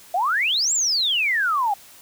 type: exponential two-way sweep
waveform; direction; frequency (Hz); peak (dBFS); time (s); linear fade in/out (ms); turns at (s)
sine; up then down; 670 to 7720 to 775; -18; 0.14-1.74; 5; 0.73
effects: white hiss -47 dBFS RMS until 2.01 s